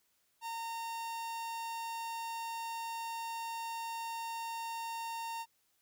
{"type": "tone", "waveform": "45% pulse", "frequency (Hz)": 917, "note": "A#5", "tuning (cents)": -29, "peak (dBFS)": -38, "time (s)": [0.41, 5.46], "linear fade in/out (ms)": 50, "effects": ["white hiss -75 dBFS RMS until 5.81 s"]}